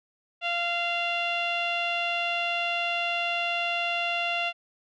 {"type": "tone with low-pass filter", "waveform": "sawtooth", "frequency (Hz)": 691, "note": "F5", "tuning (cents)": -19, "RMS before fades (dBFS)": -28, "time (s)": [0.41, 4.53], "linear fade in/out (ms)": 50, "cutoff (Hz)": 3000, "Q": 9.2, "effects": []}